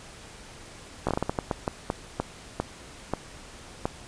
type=slowing click train; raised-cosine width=1 ms; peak=-11 dBFS; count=15; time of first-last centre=1.07-3.855 s; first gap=16 ms; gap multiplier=1.34; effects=pink hiss -46 dBFS RMS until 4.07 s + resampled to 22050 Hz